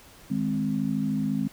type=chord; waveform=sine; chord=Ab major; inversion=second; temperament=equal; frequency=155.56 / 207.7 / 261.6 Hz; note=Eb3 / Ab3 / C4; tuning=0 / 0 / 0 cents; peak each=-31 / -27 / -28 dBFS; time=0.3-1.48 s; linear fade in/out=10 ms; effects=pink hiss -51 dBFS RMS until 1.52 s